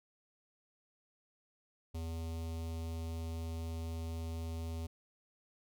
square tone with notch filter, 82 Hz, E2, 9 cents flat, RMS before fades -40 dBFS, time 1.94-4.87 s, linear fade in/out 10 ms, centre 1600 Hz, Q 0.92, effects none

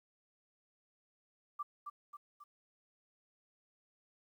sine tone with echo, 1174.7 Hz, D6, in tune, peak -36 dBFS, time 1.59-1.63 s, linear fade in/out 10 ms, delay 270 ms, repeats 3, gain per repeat -5 dB, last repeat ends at 2.44 s, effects 12-bit

